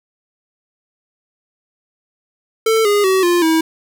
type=tone with pitch steps; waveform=square; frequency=445.4 / 410.8 / 378.9 / 349.5 / 322.3 Hz; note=A4 / G#4 / F#4 / F4 / E4; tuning=+21 / -19 / +41 / +1 / -39 cents; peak=-12 dBFS; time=2.66-3.61 s; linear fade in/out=5 ms; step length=190 ms; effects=none